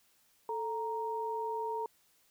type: tone pair together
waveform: sine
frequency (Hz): 440.5 / 932.8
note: A4 / A#5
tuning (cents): +2 / +1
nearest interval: octave + minor second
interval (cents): 1299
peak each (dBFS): -37 / -35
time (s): 0.49-1.86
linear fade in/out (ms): 2
effects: white hiss -69 dBFS RMS until 2.3 s